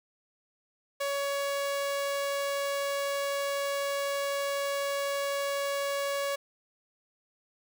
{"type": "tone", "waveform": "sawtooth", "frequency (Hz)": 561, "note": "C#5", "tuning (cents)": 21, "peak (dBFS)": -25, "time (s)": [1, 6.36], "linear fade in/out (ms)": 10, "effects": []}